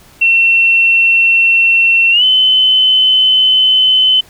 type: tone with pitch glide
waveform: sine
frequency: 2710 to 3042 Hz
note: E7 to F#7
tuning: +47 to +47 cents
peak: -6 dBFS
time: 0.21-4.21 s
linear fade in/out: 10 ms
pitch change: +200 cents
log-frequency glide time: 2.11-2.24 s
effects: pink hiss -43 dBFS RMS until 4.29 s